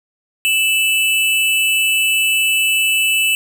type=tone pair together; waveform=square; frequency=2637 / 2962 Hz; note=E7 / F#7; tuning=0 / +1 cents; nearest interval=major second; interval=201 cents; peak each=-15 / -19 dBFS; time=0.45-3.35 s; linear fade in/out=0 ms; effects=none